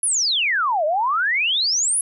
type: exponential two-way sweep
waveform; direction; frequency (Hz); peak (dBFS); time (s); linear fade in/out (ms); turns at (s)
sine; down then up; 10950 to 588 to 10950; -17; 0.03-2.01; 2; 0.85
effects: none